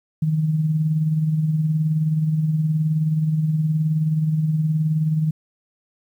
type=tone with tremolo; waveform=sine; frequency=156.1 Hz; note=D#3; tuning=6 cents sharp; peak=-15 dBFS; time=0.22-5.31 s; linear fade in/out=5 ms; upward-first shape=sine; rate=19 Hz; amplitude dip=45%; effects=9-bit

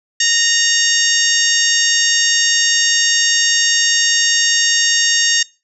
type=harmonic tone with a mistuned harmonic; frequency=925 Hz; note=A#5; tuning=14 cents flat; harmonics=2 / 3 / 4 / 5 / 6 / 7 / 8; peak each=-18 / -21 / -21 / -22 / -18 / -18 / -22 dBFS; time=0.2-5.43 s; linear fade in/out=5 ms; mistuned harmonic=3; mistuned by=+40 cents; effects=noise-tail reverb RT60 0.3 s tail -24 dB re dry

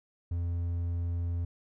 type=tone; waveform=triangle; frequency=86 Hz; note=F2; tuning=26 cents flat; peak=-27 dBFS; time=0.31-1.45 s; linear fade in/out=5 ms; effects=none

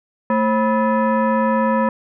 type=tone with frequency modulation; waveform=sine; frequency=223 Hz; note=A3; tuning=23 cents sharp; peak=-14 dBFS; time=0.3-1.89 s; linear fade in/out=2 ms; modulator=758 Hz; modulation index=1.3; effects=none

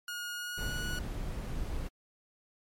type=tone with pitch glide; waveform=sawtooth; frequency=1436 to 1462.8 Hz; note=F6 to F#6; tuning=+48 to -20 cents; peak=-33 dBFS; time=0.08-0.99 s; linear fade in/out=2 ms; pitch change=+32 cents; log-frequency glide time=0.34-0.78 s
type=noise; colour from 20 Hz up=brown; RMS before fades=-36 dBFS; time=0.57-1.89 s; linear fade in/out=20 ms
effects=MP3 64 kbps

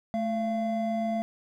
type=tone pair together; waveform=triangle; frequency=218.4 / 683 Hz; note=A3 / F5; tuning=-13 / -39 cents; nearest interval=octave + minor sixth; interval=1974 cents; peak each=-27 dBFS; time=0.14-1.22 s; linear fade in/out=0 ms; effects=none

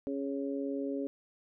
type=harmonic tone; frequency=138.59 Hz; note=C#3; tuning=in tune; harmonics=2 / 3 / 4; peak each=-34 / -38 / -40 dBFS; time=0.07-1.07 s; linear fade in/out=0 ms; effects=none

